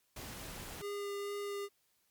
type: noise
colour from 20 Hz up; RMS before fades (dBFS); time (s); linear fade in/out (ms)
pink; -46; 0.16-0.82; 5
type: tone with vibrato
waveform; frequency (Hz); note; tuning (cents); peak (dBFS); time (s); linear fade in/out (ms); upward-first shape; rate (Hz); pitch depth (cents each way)
square; 405; G#4; -43; -38; 0.8-1.69; 50; sine; 2.2; 10
effects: white hiss -75 dBFS RMS until 2.1 s + MP3 96 kbps

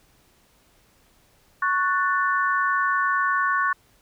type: chord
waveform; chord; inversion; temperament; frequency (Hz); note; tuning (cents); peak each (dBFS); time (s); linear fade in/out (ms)
sine; F# minor; second; equal with one note detuned; 1108.7 / 1480 / 1767.1; C#6 / F#6 / A6; 0 / 0 / +7; -22 / -24 / -27; 1.62-3.73; 5
effects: pink hiss -60 dBFS RMS until 4.01 s

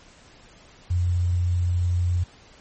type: tone with quantisation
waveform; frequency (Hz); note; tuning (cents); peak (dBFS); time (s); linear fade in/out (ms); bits
sine; 88.4; F2; +22; -19; 0.9-2.24; 10; 8
effects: pink hiss -51 dBFS RMS until 2.6 s + MP3 32 kbps

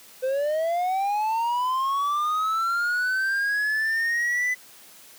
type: linear sweep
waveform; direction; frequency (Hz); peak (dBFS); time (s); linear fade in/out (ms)
triangle; up; 508 to 2011; -20; 0.22-4.55; 20
effects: white hiss -49 dBFS RMS until 5.18 s + high-pass 150 Hz 12 dB/octave

